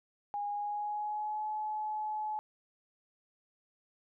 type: tone with pitch glide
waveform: sine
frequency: 820 to 854.8 Hz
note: G#5 to G#5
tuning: -22 to +50 cents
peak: -33 dBFS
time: 0.34-2.39 s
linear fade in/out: 0 ms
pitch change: +72 cents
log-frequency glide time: 0.48-1.45 s
effects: none